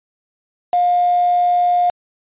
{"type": "tone with quantisation", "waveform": "sine", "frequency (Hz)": 710, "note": "F5", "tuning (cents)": 28, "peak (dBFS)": -12, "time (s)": [0.73, 1.9], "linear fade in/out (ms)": 2, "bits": 4, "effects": ["resampled to 8000 Hz"]}